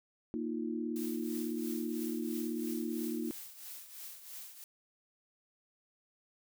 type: chord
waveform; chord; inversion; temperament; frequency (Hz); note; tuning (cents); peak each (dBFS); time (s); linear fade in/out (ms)
sine; Bb suspended fourth; none; equal; 233.1 / 311.1 / 349.2; Bb3 / Eb4 / F4; 0 / 0 / 0; -37 / -38 / -40; 0.34-3.31; 0
type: noise with tremolo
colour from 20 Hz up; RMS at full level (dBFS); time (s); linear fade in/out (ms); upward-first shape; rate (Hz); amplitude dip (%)
blue; -45; 0.96-4.64; 0; triangle; 3; 70
effects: none